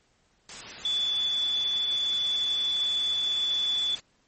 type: tone in noise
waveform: sine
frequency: 3459 Hz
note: A7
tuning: 30 cents flat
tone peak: -24 dBFS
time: 0.85-3.95 s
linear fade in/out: 2 ms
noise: white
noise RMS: -40 dBFS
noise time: 0.49-4 s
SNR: +13 dB
effects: pink hiss -67 dBFS RMS until 4.27 s + MP3 32 kbps